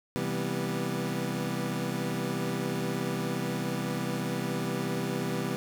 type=chord; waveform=25% pulse; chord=C major seventh; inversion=none; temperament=equal with one note detuned; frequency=130.81 / 164.81 / 196 / 244.8 Hz; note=C3 / E3 / G3 / B3; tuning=0 / 0 / 0 / -15 cents; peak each=-32 / -31 / -31 / -32 dBFS; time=0.16-5.56 s; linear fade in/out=0 ms; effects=none